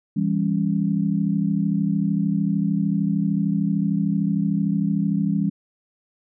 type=chord; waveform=sine; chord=C# diminished; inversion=first; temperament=just; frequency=166.31 / 199.57 / 277.2 Hz; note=E3 / G3 / C#4; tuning=+16 / +31 / 0 cents; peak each=-23 / -21 / -27 dBFS; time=0.16-5.5 s; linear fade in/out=10 ms; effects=none